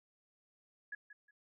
sine tone with echo, 1684 Hz, G#6, 24 cents sharp, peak -40 dBFS, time 0.92-0.95 s, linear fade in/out 5 ms, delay 180 ms, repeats 2, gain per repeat -12 dB, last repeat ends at 1.31 s, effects none

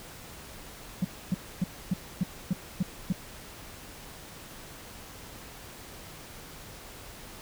sine tone bursts, 183.3 Hz, F#3, 16 cents flat, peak -21 dBFS, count 8, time 1.02-3.126 s, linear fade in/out 5 ms, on 27 ms, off 270 ms, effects tanh soft clip ceiling -20 dBFS + pink hiss -46 dBFS RMS until 7.41 s

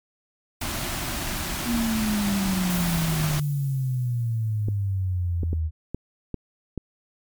pink band-stop noise, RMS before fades -29 dBFS, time 0.61-3.4 s, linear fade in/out 5 ms, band 390 to 560 Hz, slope 96 dB/octave
sine exponential sweep, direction down, 240.5 to 77.78 Hz, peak -22 dBFS, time 1.65-5.71 s, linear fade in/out 50 ms
violet noise with exponential decay, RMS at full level -32 dBFS, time 2.7-5.6 s, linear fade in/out 1 ms, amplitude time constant 630 ms
clicks, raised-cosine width 3 ms, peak -16 dBFS, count 6, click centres 4.685 / 5.433 / 5.531 / 5.946 / 6.343 / 6.777 s
effects MP3 96 kbps

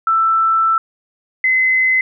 sine tone pair in turn, 1328 / 2043 Hz, E6 / C7, +12 / -42 cents, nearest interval perfect fifth, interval 746 cents, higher second, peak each -11 dBFS, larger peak neither, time 0.07-0.78 / 1.44-2.01 s, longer first, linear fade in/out 2 ms, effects none

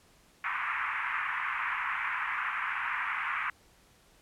pink band-pass noise, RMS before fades -33 dBFS, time 0.44-3.5 s, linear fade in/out 2 ms, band 990 to 2400 Hz, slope 48 dB/octave, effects pink hiss -62 dBFS RMS until 4.21 s + low-pass 12000 Hz 12 dB/octave

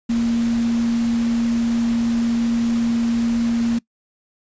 sine tone in noise, 233 Hz, A#3, 1 cent flat, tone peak -16 dBFS, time 0.09-3.79 s, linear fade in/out 10 ms, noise pink, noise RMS -34 dBFS, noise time 0.09-3.79 s, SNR +15 dB, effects noise-tail reverb RT60 0.1 s tail -22 dB re dry + resampled to 16000 Hz

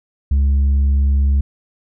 sine tone with tanh clipping, 69.3 Hz, C#2, in tune, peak -12 dBFS, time 0.31-1.41 s, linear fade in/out 5 ms, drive 3 dB, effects none

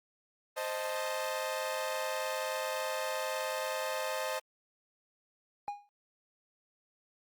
sawtooth chord, A diminished, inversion first, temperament equal, 523.3 / 622.3 / 880 Hz, C5 / Eb5 / A5, 0 / 0 / 0 cents, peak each -33 / -33 / -36 dBFS, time 0.56-4.4 s, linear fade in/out 20 ms
triangle tone with exponential decay, 818 Hz, G#5, 26 cents flat, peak -29 dBFS, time 5.68-5.89 s, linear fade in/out 0 ms, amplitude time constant 45 ms
effects Opus 32 kbps

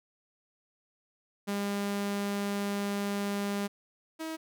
sawtooth tone pair in turn, 201.7 / 320.2 Hz, G3 / D#4, +50 / +50 cents, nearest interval minor sixth, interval 800 cents, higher second, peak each -26 / -31 dBFS, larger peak first, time 1.47-3.68 / 4.19-4.37 s, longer first, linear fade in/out 20 ms, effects none

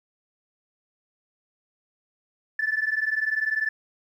sine tone pair together, 1739.8 / 1760 Hz, A6 / A6, -20 / 0 cents, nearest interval unison, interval 20 cents, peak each -25 dBFS, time 2.59-3.69 s, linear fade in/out 5 ms, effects tanh soft clip ceiling -16 dBFS + 10-bit

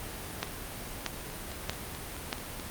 two click trains, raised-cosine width 0.2 ms, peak -24 / -12 dBFS, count 7 / 4, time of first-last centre 1.3-2.599 / 0.43-2.329 s, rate 4.62 / 1.58 Hz, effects pink hiss -40 dBFS RMS until 2.7 s + Opus 32 kbps

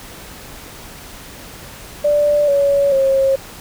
sine tone with pitch steps, 587.3 / 562.7 / 539.2 Hz, D5 / C#5 / C#5, 0 / +26 / -48 cents, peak -11 dBFS, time 2.04-3.36 s, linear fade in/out 10 ms, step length 440 ms, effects pink hiss -36 dBFS RMS until 3.6 s

